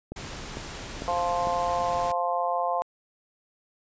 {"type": "click train", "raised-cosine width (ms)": 2, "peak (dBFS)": -21, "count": 4, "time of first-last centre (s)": [0.12, 1.471], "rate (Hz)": 2.22}
{"type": "noise", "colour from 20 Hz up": "pink", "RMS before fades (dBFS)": -38, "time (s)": [0.16, 2.12], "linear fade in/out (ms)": 5}
{"type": "harmonic tone", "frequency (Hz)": 174.8, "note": "F3", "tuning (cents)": 2, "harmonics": [3, 4, 5, 6], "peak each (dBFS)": [-31, -27, -31, -30], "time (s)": [1.08, 2.82], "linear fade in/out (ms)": 0}
{"effects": ["resampled to 16000 Hz"]}